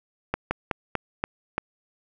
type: slowing click train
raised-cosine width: 0.5 ms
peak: -9 dBFS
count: 6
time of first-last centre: 0.34-1.58 s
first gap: 170 ms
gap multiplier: 1.19
effects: none